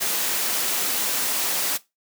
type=high-pass noise; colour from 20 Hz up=white; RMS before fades=-24 dBFS; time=0-1.78 s; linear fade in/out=20 ms; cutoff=220 Hz; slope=12 dB/octave; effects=noise-tail reverb RT60 0.2 s tail -18 dB re dry